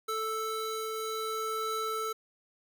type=tone pair together; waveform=square; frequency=440 / 1319.4 Hz; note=A4 / E6; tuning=0 / +1 cents; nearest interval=octave + perfect fifth; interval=1901 cents; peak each=-36 / -35 dBFS; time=0.08-2.13 s; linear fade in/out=10 ms; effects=none